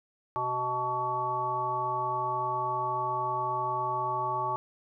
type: harmonic tone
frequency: 125.2 Hz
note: B2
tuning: 24 cents sharp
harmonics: 1 / 3 / 5 / 7 / 9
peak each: -41 / -39 / -39 / -31 / -31 dBFS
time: 0.36-4.56 s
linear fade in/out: 0 ms
effects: none